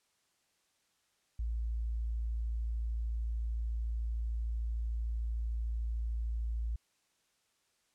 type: tone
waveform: sine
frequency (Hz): 56.7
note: A#1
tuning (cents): -47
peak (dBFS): -32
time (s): 1.39-6.76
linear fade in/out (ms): 5
effects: white hiss -75 dBFS RMS until 7.94 s + low-pass 9000 Hz 12 dB/octave